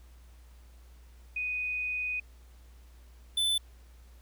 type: tone pair in turn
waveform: sine / square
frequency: 2489 / 3512 Hz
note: D#7 / A7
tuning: 0 / -4 cents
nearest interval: tritone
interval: 596 cents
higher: second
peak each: -30 / -26 dBFS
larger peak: second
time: 1.36-2.2 / 3.37-3.58 s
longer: first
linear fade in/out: 5 ms
effects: added 60 Hz sine -51 dBFS peak until 4.21 s + pink hiss -64 dBFS RMS until 4.21 s